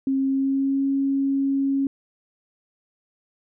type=tone with pitch glide; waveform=sine; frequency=269 to 274 Hz; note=C4 to C#4; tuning=+48 to -20 cents; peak=-19 dBFS; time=0.07-1.87 s; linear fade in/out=2 ms; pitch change=+32 cents; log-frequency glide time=0.22-0.86 s; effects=none